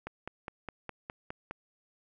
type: click train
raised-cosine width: 0.5 ms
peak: -23 dBFS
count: 8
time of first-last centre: 0.07-1.51 s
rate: 4.86 Hz
effects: none